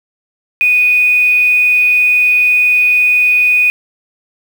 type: tone with quantisation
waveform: sine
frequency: 2479 Hz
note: D#7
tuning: 7 cents flat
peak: -7 dBFS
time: 0.61-3.7 s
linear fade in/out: 0 ms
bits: 5
effects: none